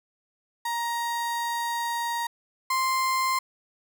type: tone pair in turn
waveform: 35% pulse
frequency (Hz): 939 / 1046.6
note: A#5 / C6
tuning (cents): +12 / 0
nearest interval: major second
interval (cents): 188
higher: second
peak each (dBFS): -25 / -21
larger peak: second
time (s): 0.65-2.27 / 2.7-3.39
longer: first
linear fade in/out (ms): 5
effects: none